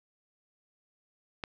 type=click; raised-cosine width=0.3 ms; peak=-19 dBFS; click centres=1.438 s; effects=none